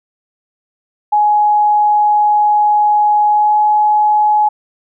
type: tone with pitch glide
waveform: sine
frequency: 838 to 844.3 Hz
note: G#5 to G#5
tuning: +15 to +28 cents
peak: -8 dBFS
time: 1.12-4.49 s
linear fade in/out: 10 ms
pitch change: +13 cents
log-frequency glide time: 3.28-3.56 s
effects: none